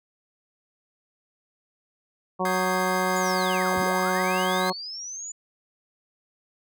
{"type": "harmonic tone", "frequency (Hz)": 185, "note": "F#3", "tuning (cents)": 0, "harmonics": [1, 2, 3, 4, 5, 6], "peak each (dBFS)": [-30, -30, -30, -30, -30, -30], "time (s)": [2.39, 4.73], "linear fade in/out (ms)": 20}
{"type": "chord", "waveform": "45% pulse", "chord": "Ab major seventh", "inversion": "second", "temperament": "equal", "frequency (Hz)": [1244.5, 1568, 1661.2, 2093], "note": ["Eb6", "G6", "Ab6", "C7"], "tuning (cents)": [0, 0, 0, 0], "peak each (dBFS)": -34, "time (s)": [2.45, 4.7], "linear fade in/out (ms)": 2}
{"type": "linear two-way sweep", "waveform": "sine", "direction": "down then up", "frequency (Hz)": [7040, 56, 7040], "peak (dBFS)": -33, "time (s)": [3.16, 5.32], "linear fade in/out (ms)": 5, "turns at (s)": 3.78}
{"effects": []}